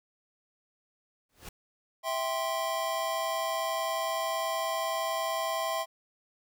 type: noise with exponential growth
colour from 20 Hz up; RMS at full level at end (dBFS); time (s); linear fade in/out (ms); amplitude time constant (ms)
pink; -40; 1.29-1.49; 5; 43
type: chord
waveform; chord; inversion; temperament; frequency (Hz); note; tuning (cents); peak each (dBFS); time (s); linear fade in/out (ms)
square; C major; first; just; 654.1 / 784.9 / 1046.5; E5 / G5 / C6; -14 / +2 / 0; -33 / -37 / -34; 2.03-5.86; 50
effects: none